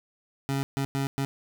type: tone bursts at uneven times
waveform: 25% pulse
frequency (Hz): 137.2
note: C#3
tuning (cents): -17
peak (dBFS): -22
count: 4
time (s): 0.49-0.63 / 0.77-0.85 / 0.95-1.07 / 1.18-1.25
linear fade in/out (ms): 0
effects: none